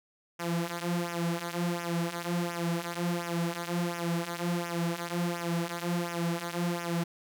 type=tone with flanger; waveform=sawtooth; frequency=171.7 Hz; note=F3; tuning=29 cents flat; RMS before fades=-32 dBFS; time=0.39-7.04 s; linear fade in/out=10 ms; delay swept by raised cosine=0.23 to 6.23 ms; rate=1.4 Hz; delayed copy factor=-0.8; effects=none